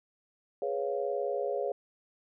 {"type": "chord", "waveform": "sine", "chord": "C# dominant seventh", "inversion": "second", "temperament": "equal", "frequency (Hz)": [415.3, 493.9, 554.4, 698.5], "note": ["G#4", "B4", "C#5", "E#5"], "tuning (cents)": [0, 0, 0, 0], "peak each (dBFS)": [-34, -36, -33, -38], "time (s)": [0.62, 1.72], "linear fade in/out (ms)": 2, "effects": []}